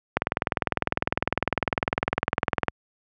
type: click train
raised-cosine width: 0.5 ms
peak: -5 dBFS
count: 51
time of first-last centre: 0.17-2.683 s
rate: 19.9 Hz
effects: high-pass 60 Hz 12 dB/octave